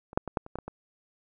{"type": "clicks", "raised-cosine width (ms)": 1, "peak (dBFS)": [-30, -9, -21, -12, -29, -20, -22, -23], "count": 8, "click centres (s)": [0.131, 0.175, 0.277, 0.372, 0.464, 0.556, 0.587, 0.68], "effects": []}